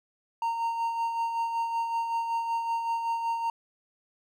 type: tone with tremolo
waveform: triangle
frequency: 922 Hz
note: A#5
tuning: 19 cents flat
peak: -23 dBFS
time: 0.42-3.5 s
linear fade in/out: 2 ms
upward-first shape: sine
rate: 5.3 Hz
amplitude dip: 45%
effects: none